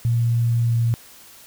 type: tone with pitch glide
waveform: sine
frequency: 117.5 to 116.62 Hz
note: A#2 to A#2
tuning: +14 to +1 cents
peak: -16 dBFS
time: 0.05-0.94 s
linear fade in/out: 0 ms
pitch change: -13 cents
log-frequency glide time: 0.63-0.72 s
effects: white hiss -46 dBFS RMS until 1.46 s